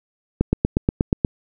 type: click train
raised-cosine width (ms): 3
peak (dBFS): -3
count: 8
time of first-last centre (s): 0.41-1.248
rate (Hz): 8.35
effects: none